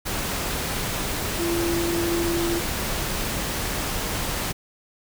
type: tone in noise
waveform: sine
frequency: 340 Hz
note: F4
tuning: 46 cents flat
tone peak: -23 dBFS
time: 1.38-2.6 s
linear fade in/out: 20 ms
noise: pink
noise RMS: -27 dBFS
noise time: 0.05-4.53 s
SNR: +1 dB
effects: none